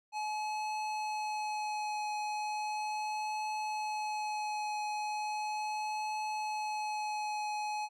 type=tone with vibrato; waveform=square; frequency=850 Hz; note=G#5; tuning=40 cents sharp; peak=-34 dBFS; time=0.12-7.89 s; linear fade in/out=50 ms; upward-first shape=triangle; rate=0.37 Hz; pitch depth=14 cents each way; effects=low-pass 7000 Hz 12 dB/octave + MP3 96 kbps